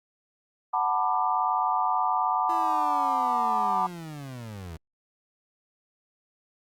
sine chord, B minor seventh, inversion second, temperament just, 740.8 / 889 / 987.8 / 1185.3 Hz, F#5 / A5 / B5 / D6, +2 / +18 / 0 / +16 cents, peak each -28 dBFS, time 0.73-3.87 s, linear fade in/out 10 ms
30% pulse linear sweep, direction down, 340.4 to 77.3 Hz, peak -34 dBFS, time 2.49-4.77 s, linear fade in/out 5 ms
effects Opus 48 kbps

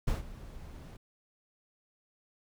brown noise with ADSR envelope, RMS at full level -28 dBFS, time 0.07-0.97 s, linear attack 11 ms, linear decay 140 ms, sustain -18 dB, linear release 7 ms, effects none

